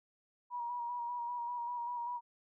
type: tone with vibrato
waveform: sine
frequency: 960 Hz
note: B5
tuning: 49 cents flat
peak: -36 dBFS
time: 0.5-2.21 s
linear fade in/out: 50 ms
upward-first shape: square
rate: 5.1 Hz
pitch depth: 25 cents each way
effects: none

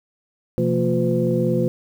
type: tone cluster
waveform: sine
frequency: 127.3 / 172.3 / 228.7 / 354.8 / 507 Hz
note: C3 / F3 / A#3 / F4 / B4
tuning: -47 / -23 / -33 / +27 / +45 cents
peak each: -23 dBFS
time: 0.58-1.68 s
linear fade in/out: 0 ms
effects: tanh soft clip ceiling -5 dBFS + 8-bit

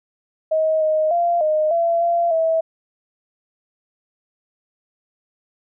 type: tone with pitch steps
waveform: sine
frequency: 632 / 623 / 690 / 617 / 676 / 685 / 650 Hz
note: D#5 / D#5 / F5 / D#5 / E5 / F5 / E5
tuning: +27 / +2 / -21 / -15 / +43 / -34 / -24 cents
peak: -15 dBFS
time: 0.51-2.61 s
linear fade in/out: 10 ms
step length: 300 ms
effects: none

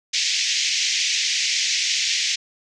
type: band-pass noise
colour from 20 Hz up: white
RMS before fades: -22 dBFS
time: 0.13-2.36 s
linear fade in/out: 10 ms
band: 2000 to 6500 Hz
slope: 48 dB/octave
effects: none

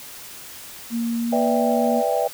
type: tone with pitch glide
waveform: sine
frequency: 232.7 to 236.8 Hz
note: A#3 to A#3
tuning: -3 to +27 cents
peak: -21 dBFS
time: 0.9-2.03 s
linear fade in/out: 50 ms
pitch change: +30 cents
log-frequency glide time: 1.17-1.39 s
type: chord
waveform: sine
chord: E minor seventh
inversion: second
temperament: equal with one note detuned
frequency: 493.9 / 587.3 / 659.3 / 793.1 Hz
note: B4 / D5 / E5 / G5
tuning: 0 / 0 / 0 / +20 cents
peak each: -24 dBFS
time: 1.32-2.28 s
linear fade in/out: 10 ms
effects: white hiss -39 dBFS RMS until 2.33 s

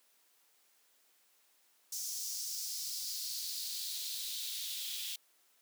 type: noise with high-pass filter sweep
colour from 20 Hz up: white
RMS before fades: -40 dBFS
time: 1.92-5.16 s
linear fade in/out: 5 ms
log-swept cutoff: 5900 to 3300 Hz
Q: 3.3
effects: white hiss -70 dBFS RMS until 5.61 s + high-pass 300 Hz 12 dB/octave

